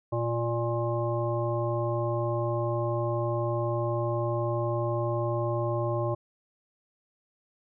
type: harmonic tone with a mistuned harmonic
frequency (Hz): 118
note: A#2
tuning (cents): +22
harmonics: 1 / 3 / 5 / 7 / 9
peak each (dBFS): -29 / -32 / -31 / -38 / -36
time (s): 0.12-6.15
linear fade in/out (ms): 10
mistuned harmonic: 3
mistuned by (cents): -19
effects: none